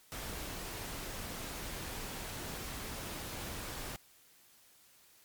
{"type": "noise", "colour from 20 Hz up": "pink", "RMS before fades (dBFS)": -42, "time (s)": [0.12, 3.96], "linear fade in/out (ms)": 0, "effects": ["white hiss -63 dBFS RMS until 5.24 s", "MP3 96 kbps"]}